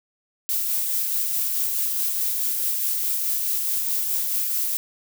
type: noise with tremolo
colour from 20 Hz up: violet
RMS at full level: -23 dBFS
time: 0.49-4.77 s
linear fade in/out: 0 ms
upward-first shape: sine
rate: 4.7 Hz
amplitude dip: 25%
effects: none